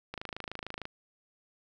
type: click train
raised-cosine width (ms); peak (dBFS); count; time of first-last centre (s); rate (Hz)
0.3; -22; 20; 0.14-0.854; 26.6
effects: none